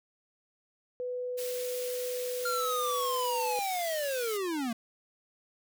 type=tone; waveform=sine; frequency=496.9 Hz; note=B4; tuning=11 cents sharp; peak=-32 dBFS; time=1-3.59 s; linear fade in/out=0 ms
type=high-pass noise; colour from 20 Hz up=white; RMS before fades=-41 dBFS; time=1.37-4.38 s; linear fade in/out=20 ms; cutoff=1900 Hz; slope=12 dB/octave
type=linear sweep; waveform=square; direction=down; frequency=1403 to 220 Hz; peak=-31 dBFS; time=2.45-4.73 s; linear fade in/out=5 ms
effects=none